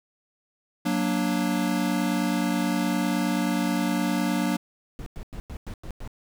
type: chord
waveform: square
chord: Gb augmented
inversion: none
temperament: equal with one note detuned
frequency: 185 / 234.6 / 293.7 Hz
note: Gb3 / Bb3 / D4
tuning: 0 / +11 / 0 cents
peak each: -28 dBFS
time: 0.85-4.57 s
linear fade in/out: 10 ms
type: noise bursts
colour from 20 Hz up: brown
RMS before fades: -35 dBFS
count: 7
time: 4.99-6.076 s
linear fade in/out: 0 ms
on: 72 ms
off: 97 ms
effects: none